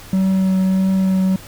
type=tone with vibrato; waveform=triangle; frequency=189.4 Hz; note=F#3; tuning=41 cents sharp; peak=-11 dBFS; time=0.13-1.36 s; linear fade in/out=2 ms; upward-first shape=triangle; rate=1.6 Hz; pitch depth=13 cents each way; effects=added 102 Hz sine -43 dBFS peak until 1.47 s + pink hiss -39 dBFS RMS until 1.47 s